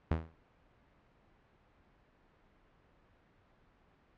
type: tone with exponential decay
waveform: sawtooth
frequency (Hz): 80.8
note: E2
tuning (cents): -34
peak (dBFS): -22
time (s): 0.11-0.34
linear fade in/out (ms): 0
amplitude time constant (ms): 50
effects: pink hiss -67 dBFS RMS until 4.17 s + low-pass 2000 Hz 12 dB/octave